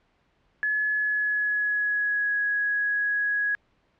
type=tone with pitch glide; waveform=sine; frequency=1705 to 1667 Hz; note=G#6 to G#6; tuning=+45 to +6 cents; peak=-22 dBFS; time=0.63-3.55 s; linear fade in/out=0 ms; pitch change=-39 cents; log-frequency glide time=0.9-2.34 s; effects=pink hiss -67 dBFS RMS until 3.99 s + low-pass 3000 Hz 12 dB/octave